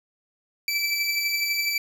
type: beating tone pair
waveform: 25% pulse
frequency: 2320 / 2332 Hz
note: D7 / D7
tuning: -22 / -13 cents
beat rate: 12 Hz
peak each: -20 / -27 dBFS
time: 0.68-1.78 s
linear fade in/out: 2 ms
effects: none